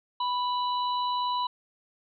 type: harmonic tone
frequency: 987.8 Hz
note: B5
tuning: in tune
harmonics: 1 / 3 / 4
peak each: -26 / -40 / -36 dBFS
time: 0.2-1.47 s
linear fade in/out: 5 ms
effects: none